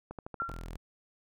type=click train; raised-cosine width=1 ms; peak=-27 dBFS; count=6; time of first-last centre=0.11-0.498 s; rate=12.9 Hz
type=tone with exponential decay; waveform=sine; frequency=1370 Hz; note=F6; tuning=34 cents flat; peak=-28 dBFS; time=0.4-0.69 s; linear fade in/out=1 ms; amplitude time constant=62 ms
type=tone; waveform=sawtooth; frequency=41.69 Hz; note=E1; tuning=20 cents sharp; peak=-36 dBFS; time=0.48-0.77 s; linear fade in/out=10 ms
effects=none